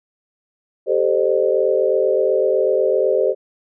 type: chord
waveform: sine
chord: A half-diminished seventh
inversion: third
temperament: equal with one note detuned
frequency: 392 / 440 / 523.3 / 606.3 Hz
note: G4 / A4 / C5 / Eb5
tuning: 0 / 0 / 0 / -45 cents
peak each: -19 / -21 / -18 / -21 dBFS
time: 0.86-3.35 s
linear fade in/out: 50 ms
effects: none